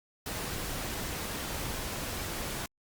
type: noise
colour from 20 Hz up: pink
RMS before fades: -36 dBFS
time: 0.26-2.66 s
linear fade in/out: 2 ms
effects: Opus 48 kbps